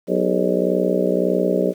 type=harmonic tone with a mistuned harmonic; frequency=61.7 Hz; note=B1; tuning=1 cent flat; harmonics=3 / 4 / 5 / 6 / 7 / 8 / 9 / 10; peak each=-23 / -27 / -25 / -23 / -24 / -26 / -23 / -26 dBFS; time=0.07-1.74 s; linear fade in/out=50 ms; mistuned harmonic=6; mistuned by=+100 cents; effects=8-bit